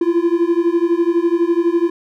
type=beating tone pair; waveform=triangle; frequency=335.4 / 347.4 Hz; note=E4 / F4; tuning=+30 / -9 cents; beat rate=12 Hz; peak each=-14 dBFS; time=0.01-1.9 s; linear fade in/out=5 ms; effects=none